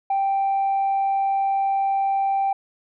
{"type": "tone", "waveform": "sine", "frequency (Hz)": 784, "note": "G5", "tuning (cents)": 0, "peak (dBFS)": -17, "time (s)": [0.1, 2.53], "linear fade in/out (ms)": 5, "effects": ["tanh soft clip ceiling -16 dBFS"]}